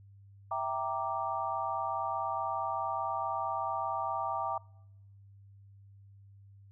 sine chord, E half-diminished seventh, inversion none, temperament equal, 659.3 / 784 / 932.3 / 1174.7 Hz, E5 / G5 / Bb5 / D6, 0 / 0 / 0 / 0 cents, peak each -38 / -36 / -36 / -36 dBFS, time 0.51-4.58 s, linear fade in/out 5 ms, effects noise-tail reverb RT60 0.9 s tail -26 dB re dry + added 99 Hz sine -53 dBFS peak until 6.71 s

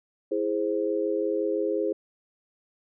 sine chord, E augmented, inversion none, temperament equal, 329.6 / 415.3 / 523.3 Hz, E4 / G#4 / B#4, 0 / 0 / 0 cents, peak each -29 / -27 / -29 dBFS, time 0.31-1.93 s, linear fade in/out 10 ms, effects none

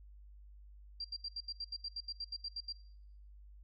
sine tone bursts, 4734 Hz, D8, 13 cents sharp, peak -38 dBFS, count 15, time 1-2.725 s, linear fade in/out 5 ms, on 45 ms, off 75 ms, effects noise-tail reverb RT60 0.8 s tail -22 dB re dry + added 50 Hz sine -53 dBFS peak until 3.63 s

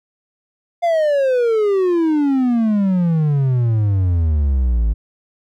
triangle exponential sweep, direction down, 701 to 52.4 Hz, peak -11 dBFS, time 0.82-4.94 s, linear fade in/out 20 ms, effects none

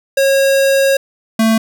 square tone pair in turn, 545 / 223.1 Hz, C#5 / A3, -29 / +24 cents, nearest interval octave + minor third, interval 1547 cents, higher first, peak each -10 dBFS, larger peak neither, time 0.17-0.97 / 1.39-1.58 s, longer first, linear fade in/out 5 ms, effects none

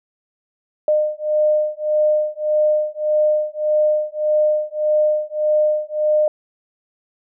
sine beating tone pair, 607 / 608.7 Hz, D#5 / D#5, -43 / -38 cents, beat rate 1.7 Hz, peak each -18 dBFS, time 0.88-6.28 s, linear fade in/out 2 ms, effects none

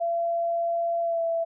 sine tone with pitch glide, 679 to 665.8 Hz, F5 to E5, -49 to +17 cents, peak -23 dBFS, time 0-1.45 s, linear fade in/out 20 ms, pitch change -34 cents, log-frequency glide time 1.01-1.22 s, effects none

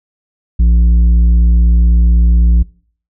triangle tone with tanh clipping, 58 Hz, A#1, 8 cents flat, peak -7 dBFS, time 0.59-2.63 s, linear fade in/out 10 ms, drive 11 dB, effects noise-tail reverb RT60 0.5 s tail -23 dB re dry

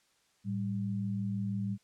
sine tone pair together, 110.23 / 196.4 Hz, A2 / G3, +4 / +4 cents, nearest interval minor seventh, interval 1000 cents, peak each -35 / -33 dBFS, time 0.44-1.78 s, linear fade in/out 50 ms, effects white hiss -70 dBFS RMS until 1.83 s + low-pass 8000 Hz 12 dB/octave

